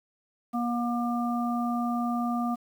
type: harmonic tone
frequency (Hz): 238.9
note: A#3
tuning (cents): +43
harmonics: 1 / 3 / 5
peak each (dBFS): -27 / -32 / -34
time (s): 0.53-2.56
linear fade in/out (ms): 20
effects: 9-bit